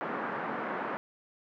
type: band-pass noise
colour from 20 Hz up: white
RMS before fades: -35 dBFS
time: 0.01-0.97 s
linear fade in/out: 0 ms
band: 180 to 1500 Hz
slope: 24 dB/octave
effects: none